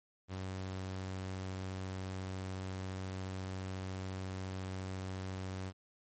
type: tone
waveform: sawtooth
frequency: 94.2 Hz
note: F#2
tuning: 32 cents sharp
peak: -35 dBFS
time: 0.28-5.73 s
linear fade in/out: 50 ms
effects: MP3 32 kbps